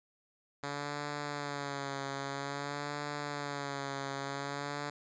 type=tone with vibrato; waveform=5% pulse; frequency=142.1 Hz; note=C#3; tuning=43 cents sharp; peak=-25 dBFS; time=0.63-4.9 s; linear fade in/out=5 ms; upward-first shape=sine; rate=0.51 Hz; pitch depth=49 cents each way; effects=resampled to 16000 Hz